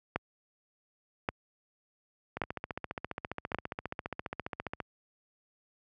two click trains, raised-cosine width 0.5 ms, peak -20 / -14 dBFS, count 37 / 4, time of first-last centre 2.37-4.802 / 0.16-3.546 s, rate 14.8 / 0.886 Hz, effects high-pass 60 Hz 12 dB/octave

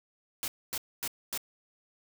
white noise bursts, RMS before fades -34 dBFS, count 4, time 0.43-1.376 s, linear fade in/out 0 ms, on 49 ms, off 250 ms, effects none

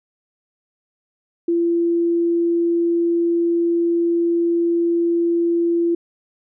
sine tone, 340 Hz, F4, 46 cents flat, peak -15 dBFS, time 1.48-5.95 s, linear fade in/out 5 ms, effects none

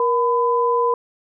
sine tone pair together, 474.3 / 1005 Hz, A#4 / B5, +30 / +30 cents, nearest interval octave + minor second, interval 1300 cents, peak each -18 dBFS, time 0-0.94 s, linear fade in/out 2 ms, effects none

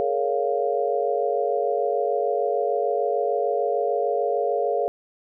sine chord, Bb minor seventh, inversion third, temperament just, 419.5 / 466.2 / 559.4 / 699.2 Hz, Ab4 / Bb4 / Db5 / F5, +17 / 0 / +16 / +2 cents, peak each -26 dBFS, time 0-4.88 s, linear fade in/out 0 ms, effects none

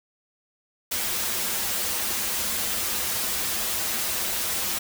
white noise with comb filter, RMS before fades -27 dBFS, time 0.91-4.79 s, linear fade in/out 10 ms, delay 7 ms, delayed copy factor -0.75, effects none

